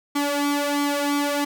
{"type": "tone with flanger", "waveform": "sawtooth", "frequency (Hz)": 287.6, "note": "D4", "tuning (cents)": -36, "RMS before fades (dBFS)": -23, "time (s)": [0.15, 1.45], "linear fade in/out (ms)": 10, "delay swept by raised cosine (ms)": [0.91, 2.61], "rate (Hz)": 1.5, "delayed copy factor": 0.7, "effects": []}